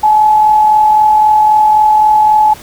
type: tone with amplitude modulation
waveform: sine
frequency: 855 Hz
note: A5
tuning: 50 cents flat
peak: -3 dBFS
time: 0.03-2.54 s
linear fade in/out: 10 ms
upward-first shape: sine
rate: 43.8 Hz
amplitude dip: 35%
effects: pink hiss -34 dBFS RMS until 2.62 s